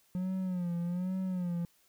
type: tone with vibrato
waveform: triangle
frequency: 179.7 Hz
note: F3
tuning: 50 cents sharp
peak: -29 dBFS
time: 0.15-1.65 s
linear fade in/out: 0 ms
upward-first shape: sine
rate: 1.2 Hz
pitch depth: 82 cents each way
effects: white hiss -68 dBFS RMS until 1.88 s